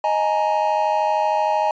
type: chord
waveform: triangle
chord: D# suspended fourth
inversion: none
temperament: equal with one note detuned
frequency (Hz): 622.3 / 839.3 / 932.3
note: D#5 / G#5 / A#5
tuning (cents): 0 / +18 / 0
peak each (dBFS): -20 / -18 / -21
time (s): 0.04-1.71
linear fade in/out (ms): 2
effects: resampled to 16000 Hz